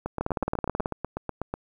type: two click trains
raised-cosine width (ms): 1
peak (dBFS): -12 / -15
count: 13 / 13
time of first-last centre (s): 0.21-0.859 / 0.06-1.54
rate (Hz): 18.5 / 8.11
effects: 9-bit